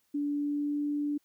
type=tone with pitch glide; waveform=sine; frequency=289.4 to 292.1 Hz; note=D4 to D4; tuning=-25 to -9 cents; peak=-28 dBFS; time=0.14-1.18 s; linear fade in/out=10 ms; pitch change=+16 cents; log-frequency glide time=0.26-0.82 s; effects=white hiss -73 dBFS RMS until 1.24 s